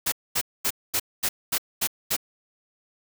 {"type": "noise bursts", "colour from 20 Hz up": "white", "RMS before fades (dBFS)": -24, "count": 8, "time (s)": [0.06, 2.166], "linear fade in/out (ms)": 10, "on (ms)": 62, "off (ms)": 230, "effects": []}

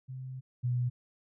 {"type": "tone pair in turn", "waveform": "sine", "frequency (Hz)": [130, 123.3], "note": ["C3", "B2"], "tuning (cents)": [-11, -2], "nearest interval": "minor second", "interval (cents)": 91, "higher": "first", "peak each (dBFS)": [-38, -27], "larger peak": "second", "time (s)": [[0.08, 0.41], [0.63, 0.9]], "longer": "first", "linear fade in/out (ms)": 20, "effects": []}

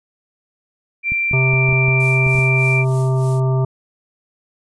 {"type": "tone", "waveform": "sine", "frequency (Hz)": 2358, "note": "D7", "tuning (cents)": 6, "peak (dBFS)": -16, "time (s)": [1.03, 2.85], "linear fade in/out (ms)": 50}
{"type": "clicks", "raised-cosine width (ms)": 5, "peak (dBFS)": -16, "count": 9, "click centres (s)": [1.12, 1.313, 1.536, 1.69, 1.727, 1.883, 2.266, 2.353, 2.387]}
{"type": "harmonic tone", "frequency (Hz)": 130.81, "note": "C3", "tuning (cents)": 0, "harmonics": [1, 3, 5, 7, 9], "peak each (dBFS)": [-14, -24, -28, -31, -33], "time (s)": [1.33, 3.65], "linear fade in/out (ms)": 5}
{"type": "noise with tremolo", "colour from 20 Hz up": "violet", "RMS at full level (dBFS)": -32, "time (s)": [2, 3.4], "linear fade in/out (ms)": 2, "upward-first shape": "sine", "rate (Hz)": 3.3, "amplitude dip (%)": 75}
{"effects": ["resampled to 22050 Hz"]}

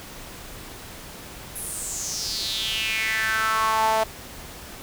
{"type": "tone with high-pass filter sweep", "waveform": "sawtooth", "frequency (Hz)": 220.4, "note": "A3", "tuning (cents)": 3, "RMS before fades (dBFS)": -25, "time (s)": [1.55, 4.04], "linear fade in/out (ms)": 10, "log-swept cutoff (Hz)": [11000, 710], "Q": 5.3, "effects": ["pink hiss -40 dBFS RMS until 4.82 s"]}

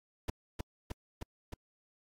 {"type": "noise with echo", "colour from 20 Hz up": "brown", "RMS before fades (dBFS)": -33, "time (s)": [0.28, 0.3], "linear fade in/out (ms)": 5, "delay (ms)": 310, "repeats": 4, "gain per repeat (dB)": -2, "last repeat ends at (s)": 1.54, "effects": ["AAC 48 kbps"]}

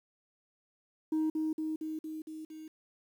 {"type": "tone with echo", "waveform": "sine", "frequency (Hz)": 313.5, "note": "D#4", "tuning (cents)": 13, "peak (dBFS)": -25, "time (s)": [1.12, 1.3], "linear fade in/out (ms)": 5, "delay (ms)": 230, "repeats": 6, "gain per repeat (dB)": -3, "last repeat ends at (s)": 2.68, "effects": ["tanh soft clip ceiling -26 dBFS", "10-bit"]}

